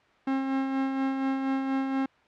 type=tone with tremolo; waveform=45% pulse; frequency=268.1 Hz; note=C4; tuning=42 cents sharp; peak=-24 dBFS; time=0.27-2.06 s; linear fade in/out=5 ms; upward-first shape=sine; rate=4.2 Hz; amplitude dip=40%; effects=white hiss -60 dBFS RMS until 2.27 s + low-pass 2000 Hz 12 dB/octave